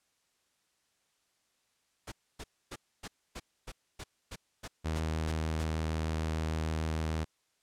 pink noise bursts, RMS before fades -42 dBFS, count 12, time 2.07-5.64 s, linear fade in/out 10 ms, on 50 ms, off 270 ms
sawtooth tone with vibrato, 79.3 Hz, D#2, 33 cents sharp, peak -27 dBFS, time 4.84-7.25 s, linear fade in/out 20 ms, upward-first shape sine, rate 6.6 Hz, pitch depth 10 cents each way
effects white hiss -75 dBFS RMS until 7.62 s + low-pass 9000 Hz 12 dB/octave

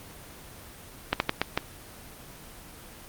slowing click train, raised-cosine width 0.3 ms, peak -6 dBFS, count 5, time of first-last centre 1.13-1.575 s, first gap 71 ms, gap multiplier 1.31, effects pink hiss -46 dBFS RMS until 3.08 s + Opus 24 kbps

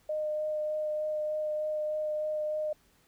sine tone with vibrato, 611 Hz, D#5, 32 cents flat, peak -29 dBFS, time 0.09-2.73 s, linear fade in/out 5 ms, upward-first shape sine, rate 3.3 Hz, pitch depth 10 cents each way, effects pink hiss -66 dBFS RMS until 3.07 s

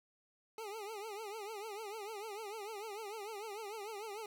25% pulse tone with vibrato, 422.9 Hz, G#4, 31 cents sharp, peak -39 dBFS, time 0.58-4.26 s, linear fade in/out 2 ms, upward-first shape triangle, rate 6.7 Hz, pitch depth 150 cents each way, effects none

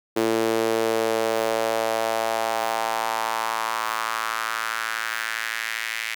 sawtooth tone with high-pass filter sweep, 112.4 Hz, A2, 37 cents sharp, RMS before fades -25 dBFS, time 0.16-6.15 s, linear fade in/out 10 ms, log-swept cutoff 360 to 2100 Hz, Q 2.8, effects none

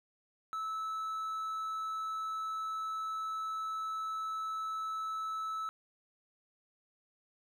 triangle tone, 1306 Hz, E6, 17 cents flat, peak -33 dBFS, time 0.53-5.69 s, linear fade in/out 0 ms, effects none

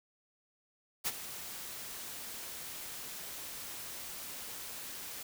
white noise with ADSR envelope, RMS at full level -31 dBFS, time 1.04-5.23 s, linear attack 29 ms, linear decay 40 ms, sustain -13 dB, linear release 5 ms, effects none

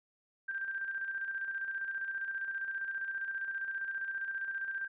sine tone with tremolo, 1578 Hz, G6, 11 cents sharp, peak -33 dBFS, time 0.48-4.88 s, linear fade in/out 10 ms, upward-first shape square, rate 15 Hz, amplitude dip 45%, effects resampled to 8000 Hz

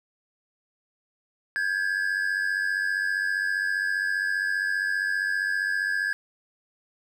triangle tone pair together, 1600 / 1695.1 Hz, G6 / G#6, +35 / +35 cents, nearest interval minor second, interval 100 cents, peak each -25 dBFS, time 1.56-6.13 s, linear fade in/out 0 ms, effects none

